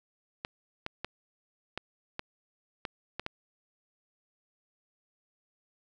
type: clicks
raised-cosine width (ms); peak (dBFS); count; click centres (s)
0.3; -18; 8; 0.449 / 0.864 / 1.046 / 1.776 / 2.194 / 2.852 / 3.196 / 3.264
effects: none